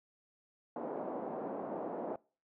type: band-pass noise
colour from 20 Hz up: white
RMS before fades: -40 dBFS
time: 0.76-2.16 s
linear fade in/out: 2 ms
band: 210 to 780 Hz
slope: 24 dB/octave
effects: noise-tail reverb RT60 0.4 s tail -25 dB re dry